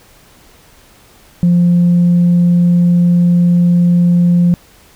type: tone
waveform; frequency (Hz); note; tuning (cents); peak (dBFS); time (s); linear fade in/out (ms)
sine; 174.61; F3; 0; -5; 1.43-4.54; 0
effects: tanh soft clip ceiling -4 dBFS + pink hiss -45 dBFS RMS until 4.95 s